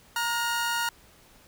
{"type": "tone pair together", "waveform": "sawtooth", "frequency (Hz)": [932.3, 1428.7], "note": ["A#5", "F6"], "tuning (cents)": [0, 39], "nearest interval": "perfect fifth", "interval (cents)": 739, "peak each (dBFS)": -25, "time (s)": [0.16, 0.89], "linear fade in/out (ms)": 2, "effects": ["pink hiss -56 dBFS RMS until 1.47 s"]}